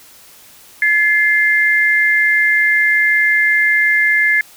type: tone pair together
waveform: sine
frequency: 1718.4 / 2093 Hz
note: A6 / C7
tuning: -41 / 0 cents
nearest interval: minor third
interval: 341 cents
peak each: -13 dBFS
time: 0.82-4.41 s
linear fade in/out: 2 ms
effects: white hiss -43 dBFS RMS until 4.56 s